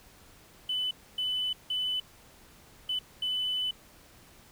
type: tone bursts at uneven times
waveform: triangle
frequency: 3004 Hz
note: F#7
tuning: 26 cents sharp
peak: -25 dBFS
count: 5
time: 0.69-0.91 / 1.18-1.53 / 1.7-2 / 2.89-2.99 / 3.22-3.71 s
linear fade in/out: 5 ms
effects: tanh soft clip ceiling -25 dBFS + pink hiss -56 dBFS RMS until 4.51 s